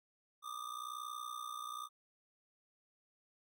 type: ring-modulated tone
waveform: square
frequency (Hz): 1200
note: D6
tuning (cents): +37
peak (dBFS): -40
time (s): 0.42-1.89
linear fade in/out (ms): 50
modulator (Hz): 30.5
effects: none